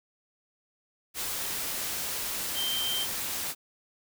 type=tone in noise; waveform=sine; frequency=3136 Hz; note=G7; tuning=in tune; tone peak=-29 dBFS; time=2.54-3.07 s; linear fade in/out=50 ms; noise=white; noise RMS=-33 dBFS; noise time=1.14-3.55 s; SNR=+1 dB; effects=none